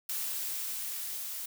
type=noise with level ramp; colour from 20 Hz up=blue; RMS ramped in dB=-34 to -39 dBFS; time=0.09-1.46 s; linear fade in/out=5 ms; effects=none